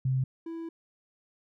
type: tone pair in turn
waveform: sine / triangle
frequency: 130.81 / 330.3 Hz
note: C3 / E4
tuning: 0 / +4 cents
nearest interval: octave + major third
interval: 1604 cents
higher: second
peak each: -24 / -33 dBFS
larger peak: first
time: 0.05-0.24 / 0.46-0.69 s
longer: second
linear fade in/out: 5 ms
effects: none